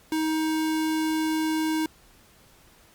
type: tone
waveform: square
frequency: 315.2 Hz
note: D#4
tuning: 23 cents sharp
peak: -24 dBFS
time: 0.12-1.86 s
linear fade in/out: 2 ms
effects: pink hiss -56 dBFS RMS until 2.94 s + Opus 48 kbps